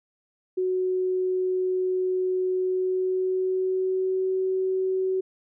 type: tone with pitch glide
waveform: sine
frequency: 370 to 376.5 Hz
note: F#4 to F#4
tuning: 0 to +30 cents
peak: -22 dBFS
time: 0.57-5.21 s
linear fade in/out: 10 ms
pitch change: +30 cents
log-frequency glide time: 2.52-4.31 s
effects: none